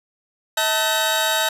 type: tone cluster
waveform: sawtooth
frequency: 642 / 889 / 1525 / 3795 Hz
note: E5 / A5 / G6 / A#7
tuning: -46 / +18 / -48 / +30 cents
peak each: -20 dBFS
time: 0.57-1.49 s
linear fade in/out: 5 ms
effects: resampled to 32000 Hz + 8-bit